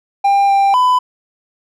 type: tone with pitch steps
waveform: triangle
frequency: 797 / 791 / 1002 Hz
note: G5 / G5 / B5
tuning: +28 / +15 / +25 cents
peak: -7 dBFS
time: 0.24-0.99 s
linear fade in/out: 10 ms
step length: 250 ms
effects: none